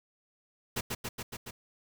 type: noise with echo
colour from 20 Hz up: pink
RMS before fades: -32 dBFS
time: 0.76-0.81 s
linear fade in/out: 10 ms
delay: 140 ms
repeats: 5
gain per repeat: -2 dB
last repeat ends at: 1.51 s
effects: none